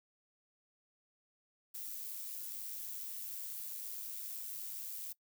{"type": "noise with amplitude modulation", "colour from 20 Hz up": "violet", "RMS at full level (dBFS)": -42, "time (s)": [1.74, 5.13], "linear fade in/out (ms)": 10, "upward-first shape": "sine", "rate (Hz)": 104, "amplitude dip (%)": 40, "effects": ["noise-tail reverb RT60 0.1 s tail -21 dB re dry"]}